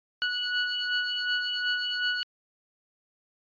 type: beating tone pair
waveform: 20% pulse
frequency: 1470 / 1472.7 Hz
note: F#6 / F#6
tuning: -12 / -9 cents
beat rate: 2.7 Hz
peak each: -23 / -27 dBFS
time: 0.22-2.23 s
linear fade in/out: 0 ms
effects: resampled to 11025 Hz